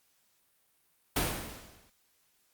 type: noise with exponential decay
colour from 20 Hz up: pink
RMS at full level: -26 dBFS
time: 1.16-1.9 s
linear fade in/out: 5 ms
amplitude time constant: 160 ms
effects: white hiss -71 dBFS RMS until 2.53 s + Opus 48 kbps